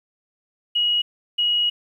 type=tone pair in turn; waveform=sine; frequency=2900 / 2900 Hz; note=F#7 / F#7; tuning=-35 / -35 cents; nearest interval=unison; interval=0 cents; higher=neither; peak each=-17 dBFS; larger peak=neither; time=0.75-1.02 / 1.38-1.7 s; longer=second; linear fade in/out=10 ms; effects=9-bit